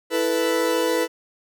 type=chord; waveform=40% pulse; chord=E suspended fourth; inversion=none; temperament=equal; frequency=329.6 / 440 / 493.9 Hz; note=E4 / A4 / B4; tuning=0 / 0 / 0 cents; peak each=-24 / -25 / -21 dBFS; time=0.1-1.08 s; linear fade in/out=50 ms; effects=none